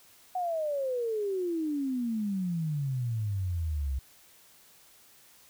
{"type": "exponential sweep", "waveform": "sine", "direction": "down", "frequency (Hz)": [745, 64.3], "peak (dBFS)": -28, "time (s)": [0.35, 3.99], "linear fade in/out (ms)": 5, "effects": ["white hiss -58 dBFS RMS until 5.49 s"]}